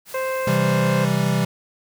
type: noise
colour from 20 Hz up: white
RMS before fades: -39 dBFS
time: 0.05-0.6 s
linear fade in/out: 50 ms
type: harmonic tone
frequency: 523.3 Hz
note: C5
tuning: in tune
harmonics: 1 / 2 / 3 / 4 / 5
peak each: -23 / -29 / -33 / -35 / -37 dBFS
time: 0.14-1.05 s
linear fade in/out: 5 ms
type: chord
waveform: square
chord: C major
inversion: none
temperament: equal with one note detuned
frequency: 132.1 / 164.81 / 196 Hz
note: C3 / E3 / G3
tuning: +17 / 0 / 0 cents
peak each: -23 dBFS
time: 0.47-1.45 s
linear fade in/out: 5 ms
effects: none